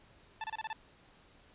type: tone bursts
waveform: sawtooth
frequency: 880 Hz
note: A5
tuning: in tune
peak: -32 dBFS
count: 6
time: 0.41-0.73 s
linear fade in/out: 2 ms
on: 30 ms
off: 28 ms
effects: pink hiss -62 dBFS RMS until 1.54 s + resampled to 8000 Hz